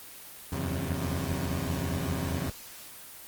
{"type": "tone cluster", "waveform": "20% pulse", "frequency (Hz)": [80.5, 85.5, 93.1, 134.7], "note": ["E2", "F2", "F#2", "C#3"], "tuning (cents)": [-41, -36, 11, -49], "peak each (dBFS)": -30, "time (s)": [0.52, 2.5], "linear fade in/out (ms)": 5, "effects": ["white hiss -46 dBFS RMS until 3.27 s", "Opus 24 kbps"]}